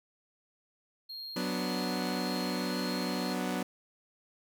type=tone with tremolo; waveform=triangle; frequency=4238 Hz; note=C8; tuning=21 cents sharp; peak=-38 dBFS; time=1.09-3.34 s; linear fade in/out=10 ms; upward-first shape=sine; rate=1.8 Hz; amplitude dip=25%
type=chord; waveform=sawtooth; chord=B minor; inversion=second; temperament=equal; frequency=185 / 246.9 / 293.7 Hz; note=F#3 / B3 / D4; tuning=0 / 0 / 0 cents; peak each=-31 / -31 / -34 dBFS; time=1.36-3.63 s; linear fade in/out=5 ms
effects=none